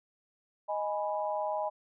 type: chord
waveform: sine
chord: G# minor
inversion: second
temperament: equal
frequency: 622.3 / 830.6 / 987.8 Hz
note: D#5 / G#5 / B5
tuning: 0 / 0 / 0 cents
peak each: -33 / -34 / -37 dBFS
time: 0.68-1.7 s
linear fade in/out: 20 ms
effects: none